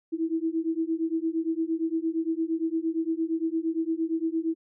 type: beating tone pair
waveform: sine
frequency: 321.4 / 330.1 Hz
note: E4 / E4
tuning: -44 / +2 cents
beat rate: 8.7 Hz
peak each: -28 dBFS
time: 0.12-4.55 s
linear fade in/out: 20 ms
effects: none